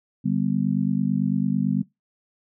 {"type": "chord", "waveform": "sine", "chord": "G major", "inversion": "second", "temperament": "just", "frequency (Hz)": [147, 196, 245], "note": ["D3", "G3", "B3"], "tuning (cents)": [2, 0, -14], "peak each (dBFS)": [-26, -23, -25], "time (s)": [0.24, 1.83], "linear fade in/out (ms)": 20, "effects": ["noise-tail reverb RT60 0.2 s tail -22 dB re dry"]}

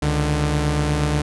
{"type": "tone pair together", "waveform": "sawtooth", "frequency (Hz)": [70.4, 149.17], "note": ["C#2", "D3"], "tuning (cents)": [27, 27], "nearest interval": "octave + minor second", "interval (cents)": 1300, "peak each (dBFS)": [-18, -16], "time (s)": [0.02, 1.22], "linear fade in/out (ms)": 5, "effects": ["resampled to 24000 Hz"]}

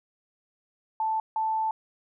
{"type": "tone bursts at uneven times", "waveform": "sine", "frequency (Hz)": 880, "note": "A5", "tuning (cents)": 0, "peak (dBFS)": -24, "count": 2, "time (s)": [[1, 1.2], [1.36, 1.71]], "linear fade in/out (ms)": 2, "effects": []}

